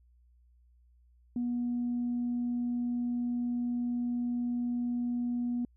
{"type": "tone", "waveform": "sine", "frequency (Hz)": 242.1, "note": "B3", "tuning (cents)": -34, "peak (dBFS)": -28, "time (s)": [1.36, 5.65], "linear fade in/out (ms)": 2, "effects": ["tanh soft clip ceiling -25 dBFS", "added 60 Hz sine -60 dBFS peak until 5.76 s"]}